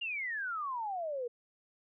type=exponential sweep; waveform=sine; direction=down; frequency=2864 to 466.2 Hz; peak=-34 dBFS; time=0.01-1.28 s; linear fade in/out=10 ms; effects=none